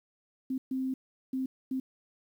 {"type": "tone bursts at uneven times", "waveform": "sine", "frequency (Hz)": 261.6, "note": "C4", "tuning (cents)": 0, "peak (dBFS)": -29, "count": 4, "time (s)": [[0.5, 0.58], [0.71, 0.94], [1.33, 1.46], [1.71, 1.8]], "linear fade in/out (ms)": 5, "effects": ["10-bit"]}